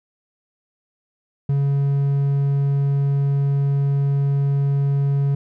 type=tone; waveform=triangle; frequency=140 Hz; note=C#3; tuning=18 cents sharp; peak=-14 dBFS; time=1.49-5.35 s; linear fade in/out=5 ms; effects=none